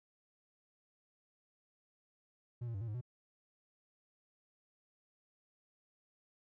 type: tone with pitch steps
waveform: triangle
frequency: 120.5 / 116.1 / 97.2 / 116.4 / 105.4 / 123.4 Hz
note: B2 / A#2 / G2 / A#2 / G#2 / B2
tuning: -42 / -7 / -14 / -2 / +26 / -1 cents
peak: -36 dBFS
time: 2.61-3.012 s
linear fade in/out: 10 ms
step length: 67 ms
effects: none